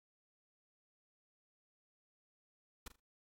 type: noise with echo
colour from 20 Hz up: pink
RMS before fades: -45 dBFS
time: 2.86-2.88 s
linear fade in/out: 5 ms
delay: 40 ms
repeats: 3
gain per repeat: -12 dB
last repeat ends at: 3 s
effects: noise-tail reverb RT60 0.1 s tail -26 dB re dry + AAC 64 kbps